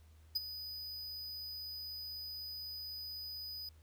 square tone with ADSR envelope, 4978 Hz, D#8, in tune, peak -30 dBFS, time 0.35-3.69 s, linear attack 11 ms, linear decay 24 ms, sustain -13 dB, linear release 3 ms, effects added 78 Hz sine -58 dBFS peak until 3.82 s + pink hiss -71 dBFS RMS until 3.82 s

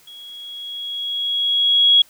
sine tone with level ramp, 3322 Hz, G#7, in tune, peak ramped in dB -37 to -8 dBFS, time 0.07-2.02 s, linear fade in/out 5 ms, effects white hiss -52 dBFS RMS until 2.09 s

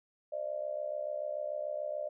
sine tone with amplitude modulation, 599 Hz, D5, 34 cents sharp, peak -30 dBFS, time 0.32-2.09 s, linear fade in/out 10 ms, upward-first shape sine, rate 66.9 Hz, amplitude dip 85%, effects none

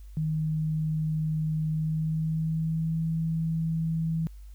sine tone with pitch glide, 156.3 to 162.19 Hz, D#3 to E3, +8 to -28 cents, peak -25 dBFS, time 0.17-4.27 s, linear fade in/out 0 ms, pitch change +64 cents, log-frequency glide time 1.69-3.02 s, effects added 50 Hz sine -42 dBFS peak until 4.54 s + white hiss -65 dBFS RMS until 4.54 s

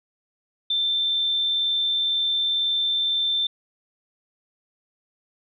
sine tone, 3559 Hz, A7, 19 cents sharp, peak -20 dBFS, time 0.7-3.47 s, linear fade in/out 5 ms, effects none

